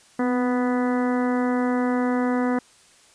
harmonic tone with a mistuned harmonic, 247.3 Hz, B3, 3 cents sharp, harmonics 1 / 2 / 3 / 4 / 5 / 6 / 7 / 8, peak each -21 / -27 / -31 / -33 / -35 / -37 / -38 / -39 dBFS, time 0.19-2.59 s, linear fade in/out 5 ms, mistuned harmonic 1, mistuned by +28 cents, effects white hiss -54 dBFS RMS until 3.14 s + resampled to 22050 Hz

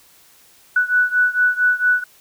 sine beating tone pair, 1480 / 1484.4 Hz, F#6 / F#6, 0 / +5 cents, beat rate 4.4 Hz, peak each -16 / -18 dBFS, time 0.76-2.04 s, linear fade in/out 5 ms, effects white hiss -51 dBFS RMS until 2.2 s

